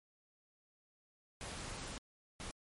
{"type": "noise bursts at uneven times", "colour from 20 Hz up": "pink", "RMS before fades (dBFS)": -45, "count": 2, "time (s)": [[1.41, 1.98], [2.4, 2.51]], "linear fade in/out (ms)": 0, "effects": ["MP3 48 kbps"]}